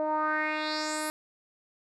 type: tone with low-pass filter sweep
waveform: 10% pulse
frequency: 307.5 Hz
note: D#4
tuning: 20 cents flat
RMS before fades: -30 dBFS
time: 0-1.1 s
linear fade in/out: 0 ms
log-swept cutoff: 660 to 12000 Hz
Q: 3.7
effects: none